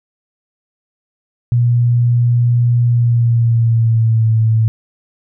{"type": "tone with pitch glide", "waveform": "sine", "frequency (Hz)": [120.2, 111.5], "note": ["B2", "A2"], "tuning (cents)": [-46, 23], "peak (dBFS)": -9, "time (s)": [1.52, 4.68], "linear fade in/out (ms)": 0, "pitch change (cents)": -131, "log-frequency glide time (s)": [2.84, 4.3], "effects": []}